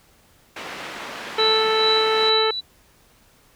white band-pass noise, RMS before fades -34 dBFS, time 0.56-2.3 s, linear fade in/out 5 ms, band 200 to 2300 Hz, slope 12 dB/octave
harmonic tone, 440 Hz, A4, in tune, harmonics 1 / 2 / 3 / 4 / 5 / 6 / 7, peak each -20 / -26 / -25 / -31 / -32 / -35 / -32 dBFS, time 1.38-2.51 s, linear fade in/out 5 ms
sine tone with tremolo, 3951 Hz, B7, in tune, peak -17 dBFS, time 1.38-2.61 s, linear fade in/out 20 ms, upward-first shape sine, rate 2.4 Hz, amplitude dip 65%
effects pink hiss -56 dBFS RMS until 3.55 s

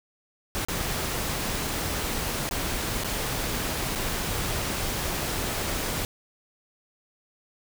pink noise with dropouts, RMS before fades -29 dBFS, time 0.55-6.05 s, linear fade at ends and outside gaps 0 ms, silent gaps 0.65-0.685 / 2.491-2.511 / 3.036-3.045 / 3.951-3.957 s, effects none

